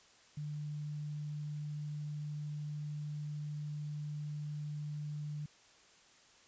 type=tone with quantisation; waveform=sine; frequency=148.9 Hz; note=D3; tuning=24 cents sharp; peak=-38 dBFS; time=0.37-5.46 s; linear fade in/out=5 ms; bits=11; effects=white hiss -63 dBFS RMS until 6.47 s + resampled to 16000 Hz